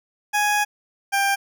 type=tone pair in turn; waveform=20% pulse; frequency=832 / 793.4 Hz; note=G#5 / G5; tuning=+3 / +21 cents; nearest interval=minor second; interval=82 cents; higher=first; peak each=-13 dBFS; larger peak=neither; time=0.33-0.65 / 1.12-1.36 s; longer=first; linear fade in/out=20 ms; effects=none